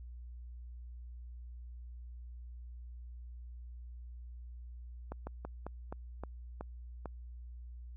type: slowing click train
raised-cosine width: 1 ms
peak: -27 dBFS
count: 8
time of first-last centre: 5.12-7.057 s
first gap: 150 ms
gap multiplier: 1.2
effects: added 60 Hz sine -45 dBFS peak until 7.96 s